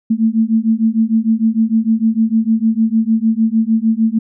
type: beating tone pair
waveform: sine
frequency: 220 / 226.6 Hz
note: A3 / A#3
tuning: 0 / -49 cents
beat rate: 6.6 Hz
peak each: -14 dBFS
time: 0.1-4.19 s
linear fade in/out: 10 ms
effects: none